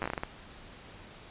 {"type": "slowing click train", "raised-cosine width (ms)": 0.5, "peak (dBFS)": -17, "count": 9, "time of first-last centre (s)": [0.02, 0.235], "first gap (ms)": 9, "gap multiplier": 1.3, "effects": ["pink hiss -50 dBFS RMS until 1.3 s", "resampled to 8000 Hz"]}